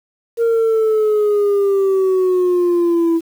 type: exponential sweep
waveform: sine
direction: down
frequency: 466.2 to 328.8 Hz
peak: -9 dBFS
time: 0.37-3.21 s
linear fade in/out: 50 ms
effects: tanh soft clip ceiling -11 dBFS + 7-bit